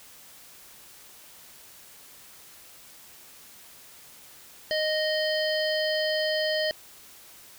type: harmonic tone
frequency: 620 Hz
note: D#5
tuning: 6 cents flat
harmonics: 1 / 3 / 5 / 7 / 8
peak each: -26 / -31 / -33 / -34 / -35 dBFS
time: 4.71-6.71 s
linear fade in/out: 0 ms
effects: white hiss -50 dBFS RMS until 7.58 s